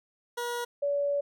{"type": "tone pair in turn", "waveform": ["20% pulse", "sine"], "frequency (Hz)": [479.9, 570.7], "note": ["B4", "D5"], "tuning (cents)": [-50, -50], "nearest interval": "minor third", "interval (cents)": 300, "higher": "second", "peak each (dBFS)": [-26, -25], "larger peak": "second", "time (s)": [[0.37, 0.65], [0.82, 1.21]], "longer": "second", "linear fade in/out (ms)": 10, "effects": []}